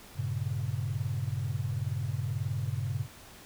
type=chord; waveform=sine; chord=G diminished; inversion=none; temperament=equal; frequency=98 / 116.54 / 138.59 Hz; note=G2 / Bb2 / Db3; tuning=0 / 0 / 0 cents; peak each=-34 dBFS; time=0.15-3.07 s; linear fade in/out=50 ms; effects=pink hiss -51 dBFS RMS until 3.45 s